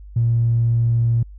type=tone with tanh clipping; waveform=triangle; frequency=116.54 Hz; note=A#2; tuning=in tune; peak=-14 dBFS; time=0.16-1.23 s; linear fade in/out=5 ms; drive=4 dB; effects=added 50 Hz sine -36 dBFS peak until 1.38 s